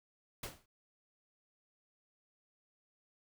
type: noise with exponential decay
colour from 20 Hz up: pink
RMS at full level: -38 dBFS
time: 0.43-0.66 s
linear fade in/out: 5 ms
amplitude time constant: 48 ms
effects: none